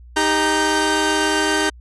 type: tone cluster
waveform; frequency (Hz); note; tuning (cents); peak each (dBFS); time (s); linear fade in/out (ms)
sawtooth; 311.1 / 398.8 / 933 / 1549; D#4 / G4 / A#5 / G6; 0 / +30 / +1 / -21; -18; 0.16-1.7; 10
effects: added 60 Hz sine -39 dBFS peak until 1.8 s + resampled to 24000 Hz